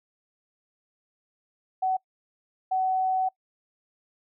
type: tone pair in turn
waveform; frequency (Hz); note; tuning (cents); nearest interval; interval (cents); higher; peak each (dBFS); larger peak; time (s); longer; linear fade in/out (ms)
sine; 752 / 752; F#5 / F#5; +28 / +28; unison; 0; neither; -22; neither; 1.82-1.97 / 2.71-3.29; second; 10
effects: noise-tail reverb RT60 0.1 s tail -24 dB re dry